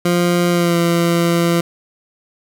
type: tone with pitch glide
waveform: 20% pulse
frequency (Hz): 174.8 to 170.31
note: F3 to F3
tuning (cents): +2 to -43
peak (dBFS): -8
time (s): 0.05-1.61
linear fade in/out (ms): 5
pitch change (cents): -45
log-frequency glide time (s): 0.5-0.77
effects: none